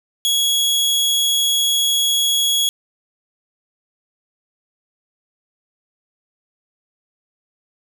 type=tone; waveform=sawtooth; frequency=3338 Hz; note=G#7; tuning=8 cents sharp; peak=-12 dBFS; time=0.25-2.69 s; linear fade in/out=0 ms; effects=none